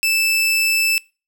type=tone; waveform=sawtooth; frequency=2637 Hz; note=E7; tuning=in tune; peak=-12 dBFS; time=0.03-0.98 s; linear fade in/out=0 ms; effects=noise-tail reverb RT60 0.3 s tail -23 dB re dry